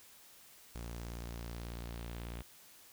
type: tone with low-pass filter sweep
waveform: sawtooth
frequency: 58.27 Hz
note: A#1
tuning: in tune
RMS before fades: -44 dBFS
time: 0.75-2.42 s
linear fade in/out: 0 ms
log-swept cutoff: 8500 to 3100 Hz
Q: 1.7
effects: white hiss -59 dBFS RMS until 2.92 s